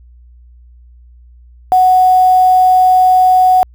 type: tone with quantisation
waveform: sine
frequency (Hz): 740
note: F#5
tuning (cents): 0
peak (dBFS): -5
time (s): 1.72-3.63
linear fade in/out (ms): 0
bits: 5
effects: added 60 Hz sine -38 dBFS peak until 3.74 s